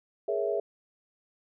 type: chord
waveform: sine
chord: A# half-diminished seventh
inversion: third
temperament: equal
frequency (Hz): 415.3 / 466.2 / 554.4 / 659.3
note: G#4 / A#4 / C#5 / E5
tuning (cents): 0 / 0 / 0 / 0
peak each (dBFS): -30 / -34 / -34 / -31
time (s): 0.28-0.6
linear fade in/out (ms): 5
effects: none